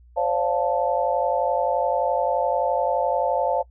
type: chord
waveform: sine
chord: D minor seventh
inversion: third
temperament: equal with one note detuned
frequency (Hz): 523.3 / 574.9 / 698.5 / 880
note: C5 / D5 / F5 / A5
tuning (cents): 0 / -37 / 0 / 0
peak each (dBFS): -25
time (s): 0.16-3.63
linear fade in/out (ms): 20
effects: noise-tail reverb RT60 0.1 s tail -21 dB re dry + added 60 Hz sine -48 dBFS peak until 3.7 s